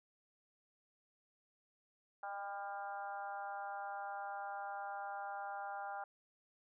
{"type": "harmonic tone with a mistuned harmonic", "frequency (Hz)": 200, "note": "G3", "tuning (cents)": 35, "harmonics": [3, 4, 5, 6, 7, 8], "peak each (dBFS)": [-52, -43, -53, -53, -49, -58], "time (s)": [2.23, 6.04], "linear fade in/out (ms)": 2, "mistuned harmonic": 3, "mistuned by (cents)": 24, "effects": []}